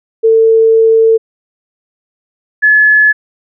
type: tone pair in turn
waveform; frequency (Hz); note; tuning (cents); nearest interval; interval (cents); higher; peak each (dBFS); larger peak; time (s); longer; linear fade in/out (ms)
sine; 448.3 / 1712.2; A4 / A6; +32 / -48; octave + major seventh; 2320; second; -4; neither; 0.23-1.18 / 2.62-3.13; first; 20
effects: none